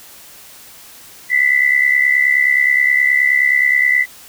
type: tone pair together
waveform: sine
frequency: 1975.5 / 2045 Hz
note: B6 / C7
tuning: 0 / -40 cents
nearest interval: minor second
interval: 60 cents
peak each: -12 / -15 dBFS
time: 1.29-4.06 s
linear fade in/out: 50 ms
effects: white hiss -40 dBFS RMS until 4.28 s

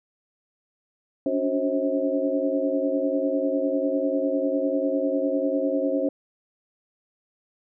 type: tone cluster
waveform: sine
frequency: 279.8 / 289.8 / 371.1 / 533 / 640 Hz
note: C#4 / D4 / F#4 / C5 / D#5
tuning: +16 / -23 / +5 / +32 / +49 cents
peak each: -27 / -28 / -32 / -25 / -31 dBFS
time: 1.26-6.09 s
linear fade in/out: 2 ms
effects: none

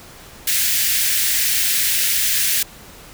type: high-pass noise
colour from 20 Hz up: white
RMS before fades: -18 dBFS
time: 0.47-2.63 s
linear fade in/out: 5 ms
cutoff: 1600 Hz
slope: 48 dB/octave
effects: pink hiss -41 dBFS RMS until 3.13 s

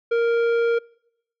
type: tone with tanh clipping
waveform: sine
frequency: 466.2 Hz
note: A#4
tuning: in tune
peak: -19 dBFS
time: 0.11-0.79 s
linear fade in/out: 10 ms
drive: 11 dB
effects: noise-tail reverb RT60 0.8 s tail -26 dB re dry

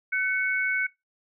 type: tone pair together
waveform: sine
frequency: 1514.8 / 2217 Hz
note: F#6 / C#7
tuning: +40 / 0 cents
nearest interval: perfect fifth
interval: 660 cents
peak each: -26 dBFS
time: 0.12-0.87 s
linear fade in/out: 10 ms
effects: noise-tail reverb RT60 0.2 s tail -21 dB re dry

